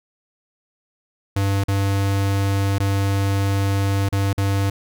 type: tone with dropouts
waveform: square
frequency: 98.6 Hz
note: G2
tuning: 11 cents sharp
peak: -18 dBFS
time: 1.36-4.7 s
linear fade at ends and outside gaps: 5 ms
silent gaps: 1.639-1.682 / 2.784-2.8 / 4.089-4.125 / 4.331-4.378 s
effects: none